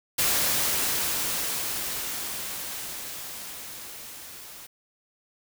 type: noise with level ramp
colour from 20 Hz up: white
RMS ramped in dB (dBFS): -23 to -44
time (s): 0.18-4.67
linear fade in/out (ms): 10
effects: none